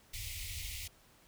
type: band-stop noise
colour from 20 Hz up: pink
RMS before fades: -42 dBFS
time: 0.13-0.88 s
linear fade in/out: 10 ms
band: 110 to 2000 Hz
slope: 96 dB/octave
effects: pink hiss -64 dBFS RMS until 1.27 s